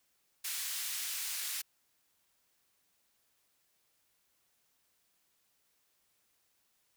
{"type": "band-pass noise", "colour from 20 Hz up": "white", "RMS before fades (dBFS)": -38, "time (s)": [0.44, 1.62], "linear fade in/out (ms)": 10, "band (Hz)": [1800, 15000], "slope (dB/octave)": 12, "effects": ["white hiss -75 dBFS RMS until 6.96 s"]}